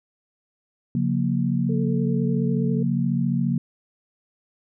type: chord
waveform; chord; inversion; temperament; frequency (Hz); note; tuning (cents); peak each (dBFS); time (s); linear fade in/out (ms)
sine; Bb minor; first; equal with one note detuned; 138.59 / 178.7 / 233.1; Db3 / F3 / Bb3; 0 / +40 / 0; -24; 0.95-3.58; 2
type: tone with vibrato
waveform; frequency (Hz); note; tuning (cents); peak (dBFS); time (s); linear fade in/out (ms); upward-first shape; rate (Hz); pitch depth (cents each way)
sine; 440; A4; 0; -30; 1.69-2.83; 5; sine; 10; 33
effects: none